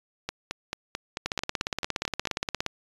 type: two click trains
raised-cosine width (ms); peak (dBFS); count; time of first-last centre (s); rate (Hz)
0.2; -10 / -13; 25 / 10; 1.26-2.664 / 0.29-2.272; 17.1 / 4.54
effects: resampled to 24000 Hz